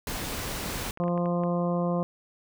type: noise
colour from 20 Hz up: pink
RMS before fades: -33 dBFS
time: 0.07-0.91 s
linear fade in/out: 2 ms
type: clicks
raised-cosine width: 0.5 ms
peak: -28 dBFS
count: 10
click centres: 0.631 / 0.677 / 0.71 / 0.748 / 0.974 / 1.038 / 1.081 / 1.177 / 1.258 / 1.436 s
type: harmonic tone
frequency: 174.4 Hz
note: F3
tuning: 2 cents flat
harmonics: 1 / 2 / 3 / 4 / 5 / 6 / 7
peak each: -26 / -34 / -30 / -35 / -45 / -36 / -45 dBFS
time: 1-2.03 s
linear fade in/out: 0 ms
effects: none